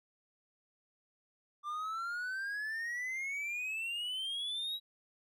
triangle exponential sweep, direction up, 1174.7 to 3880 Hz, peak -34 dBFS, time 1.63-4.8 s, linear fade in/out 50 ms, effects none

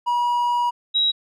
triangle / sine tone pair in turn, 964 / 3849 Hz, B5 / B7, -42 / -45 cents, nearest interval 2 octaves, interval 2397 cents, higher second, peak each -16 / -16 dBFS, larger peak neither, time 0.06-0.71 / 0.94-1.12 s, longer first, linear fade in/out 20 ms, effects none

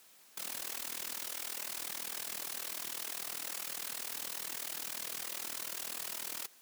white noise with amplitude modulation, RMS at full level -37 dBFS, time 0.37-6.47 s, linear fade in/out 5 ms, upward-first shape sine, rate 40 Hz, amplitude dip 90%, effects white hiss -61 dBFS RMS until 6.61 s + high-pass 200 Hz 12 dB/octave

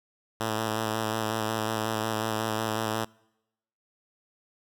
5% pulse tone with vibrato, 110 Hz, A2, in tune, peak -16 dBFS, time 0.4-3.05 s, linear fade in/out 10 ms, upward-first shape square, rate 5.5 Hz, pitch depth 21 cents each way, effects noise-tail reverb RT60 0.9 s tail -26 dB re dry

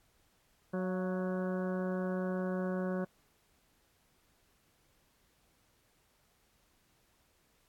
harmonic tone with a mistuned harmonic, 185 Hz, F#3, in tune, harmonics 1 / 2 / 3 / 4 / 5 / 6 / 7 / 8 / 9, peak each -34 / -39 / -39 / -49 / -53 / -48 / -56 / -48 / -55 dBFS, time 0.73-3.05 s, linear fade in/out 10 ms, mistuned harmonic 4, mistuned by -55 cents, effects pink hiss -71 dBFS RMS until 7.68 s + AAC 64 kbps

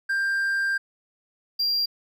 triangle tone pair in turn, 1588 / 4759 Hz, G6 / D8, +22 / +22 cents, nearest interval octave + perfect fifth, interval 1900 cents, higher second, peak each -20 dBFS, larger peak neither, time 0.09-0.78 / 1.59-1.86 s, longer first, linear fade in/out 10 ms, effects none

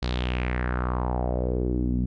sawtooth tone with low-pass filter sweep, 61.74 Hz, B1, in tune, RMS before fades -26 dBFS, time 0.02-2.06 s, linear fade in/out 10 ms, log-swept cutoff 4400 to 210 Hz, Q 3.6, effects none

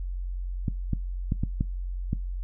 clicks, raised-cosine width 5 ms, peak -13 dBFS, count 6, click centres 0.682 / 0.933 / 1.321 / 1.435 / 1.609 / 2.131 s, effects noise-tail reverb RT60 0.2 s tail -21 dB re dry + added 45 Hz sine -29 dBFS peak until 2.43 s

